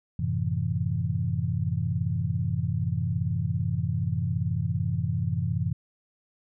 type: chord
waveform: sine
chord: F# half-diminished seventh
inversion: none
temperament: equal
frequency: 92.5 / 110 / 130.81 / 164.81 Hz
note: F#2 / A2 / C3 / E3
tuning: 0 / 0 / 0 / 0 cents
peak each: -30 dBFS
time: 0.19-5.73 s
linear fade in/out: 5 ms
effects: none